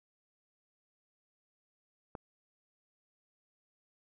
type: click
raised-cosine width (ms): 1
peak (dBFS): -27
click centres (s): 2.152
effects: none